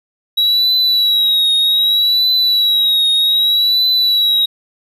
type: tone with vibrato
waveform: triangle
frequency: 3869 Hz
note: B7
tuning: 36 cents flat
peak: -9 dBFS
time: 0.37-4.46 s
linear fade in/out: 10 ms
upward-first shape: triangle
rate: 0.64 Hz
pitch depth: 66 cents each way
effects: none